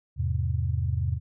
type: chord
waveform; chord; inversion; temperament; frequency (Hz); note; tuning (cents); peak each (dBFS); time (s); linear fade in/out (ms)
sine; E augmented; none; just; 82.41 / 103.01 / 128.76; E2 / G#2 / B#2; 0 / -14 / -27; -27 / -29 / -29; 0.16-1.2; 50
effects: none